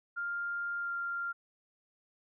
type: tone with pitch glide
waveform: sine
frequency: 1400 to 1391.1 Hz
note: F6 to F6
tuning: +4 to -7 cents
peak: -33 dBFS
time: 0.16-1.33 s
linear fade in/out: 20 ms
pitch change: -11 cents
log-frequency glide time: 0.8-0.9 s
effects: none